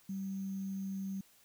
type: tone with sample-and-hold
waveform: sine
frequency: 193.5 Hz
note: G3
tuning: 22 cents flat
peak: -36 dBFS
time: 0.09-1.21 s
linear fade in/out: 5 ms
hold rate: 6300 Hz
effects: white hiss -65 dBFS RMS until 1.44 s